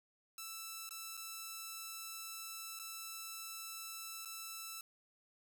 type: tone with dropouts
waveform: 5% pulse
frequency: 1323 Hz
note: E6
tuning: 6 cents sharp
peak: -33 dBFS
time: 0.38-4.81 s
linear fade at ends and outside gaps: 2 ms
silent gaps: 0.892-0.908 / 1.17-1.174 / 2.791-2.796 / 4.25-4.256 s
effects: none